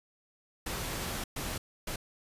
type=noise bursts at uneven times; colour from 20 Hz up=pink; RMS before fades=-36 dBFS; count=3; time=0.66-1.24 / 1.36-1.58 / 1.87-1.96 s; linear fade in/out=5 ms; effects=resampled to 32000 Hz